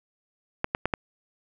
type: clicks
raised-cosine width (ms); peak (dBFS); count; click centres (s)
0.5; -9; 4; 0.644 / 0.749 / 0.856 / 0.938
effects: none